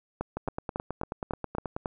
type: two click trains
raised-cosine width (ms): 1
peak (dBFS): -18 / -16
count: 14 / 7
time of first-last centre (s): 0.37-1.765 / 0.21-1.858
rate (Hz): 9.32 / 3.64
effects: none